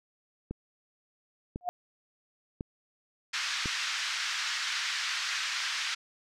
click train, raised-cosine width 3 ms, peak -22 dBFS, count 4, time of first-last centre 0.51-3.658 s, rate 0.953 Hz
sine tone with exponential growth, 715 Hz, F5, 41 cents sharp, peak -24 dBFS, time 1.61-1.69 s, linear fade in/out 0 ms, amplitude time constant 17 ms
pink band-pass noise, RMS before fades -33 dBFS, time 3.33-5.95 s, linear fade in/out 10 ms, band 1400 to 6000 Hz, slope 24 dB/octave
effects none

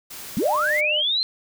white noise, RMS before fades -37 dBFS, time 0.1-0.81 s, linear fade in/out 10 ms
sine linear sweep, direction up, 168.7 to 4200 Hz, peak -19 dBFS, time 0.37-1.23 s, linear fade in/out 0 ms
sine tone with tremolo, 603 Hz, D5, 46 cents sharp, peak -24 dBFS, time 0.41-1.03 s, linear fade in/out 50 ms, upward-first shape square, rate 3.4 Hz, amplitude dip 25%
effects none

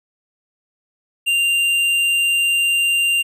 triangle tone with tanh clipping, 2785 Hz, F7, 5 cents flat, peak -16 dBFS, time 1.26-3.23 s, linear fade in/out 20 ms, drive 14 dB, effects none

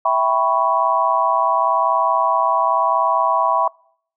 sine chord, C# half-diminished seventh, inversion first, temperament equal, 659.3 / 784 / 987.8 / 1108.7 Hz, E5 / G5 / B5 / C#6, 0 / 0 / 0 / 0 cents, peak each -20 / -22 / -18 / -19 dBFS, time 0.05-3.68 s, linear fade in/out 5 ms, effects noise-tail reverb RT60 0.6 s tail -25 dB re dry

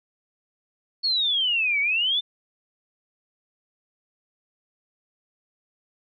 sine exponential two-way sweep, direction down then up, 4432 to 2217 to 3601 Hz, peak -20 dBFS, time 1.03-2.21 s, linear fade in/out 20 ms, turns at 1.8 s, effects none

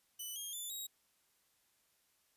5% pulse tone with pitch steps, 2987 / 3239 / 3511 / 3807 Hz, F#7 / G#7 / A7 / A#7, +16 / -44 / -4 / +36 cents, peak -34 dBFS, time 0.19-0.87 s, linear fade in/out 10 ms, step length 170 ms, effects white hiss -75 dBFS RMS until 2.36 s + resampled to 32000 Hz

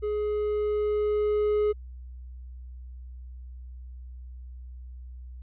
triangle tone with level ramp, 419.9 Hz, G#4, 19 cents sharp, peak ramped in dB -24 to -19 dBFS, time 0.02-1.73 s, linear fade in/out 20 ms, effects added 62 Hz sine -39 dBFS peak until 5.42 s + resampled to 8000 Hz

